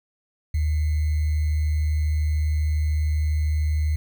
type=tone with sample-and-hold; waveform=sine; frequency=76.4 Hz; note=D#2; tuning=31 cents flat; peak=-19 dBFS; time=0.54-3.96 s; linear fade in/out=5 ms; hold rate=2100 Hz; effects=none